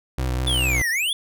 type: tone with vibrato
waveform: 30% pulse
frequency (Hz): 63.4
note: B1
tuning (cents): +46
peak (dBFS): -19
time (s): 0.18-0.82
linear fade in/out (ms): 5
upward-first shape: sine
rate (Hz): 4.7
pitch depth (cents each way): 32
type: exponential two-way sweep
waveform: square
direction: down then up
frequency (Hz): 3520 to 1760 to 3520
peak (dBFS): -21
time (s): 0.47-1.13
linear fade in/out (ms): 2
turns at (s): 0.9
effects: none